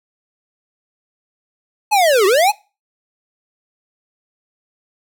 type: linear two-way sweep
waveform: square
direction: down then up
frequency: 873 to 362.3 to 873 Hz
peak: -11 dBFS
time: 1.91-2.52 s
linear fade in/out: 20 ms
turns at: 2.26 s
effects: noise-tail reverb RT60 0.3 s tail -22 dB re dry